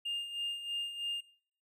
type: tone with tremolo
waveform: triangle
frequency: 2815 Hz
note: F7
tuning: 13 cents sharp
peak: -29 dBFS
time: 0.05-1.21 s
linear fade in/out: 10 ms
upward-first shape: sine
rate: 3.1 Hz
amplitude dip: 70%
effects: noise-tail reverb RT60 0.5 s tail -21 dB re dry + tanh soft clip ceiling -29 dBFS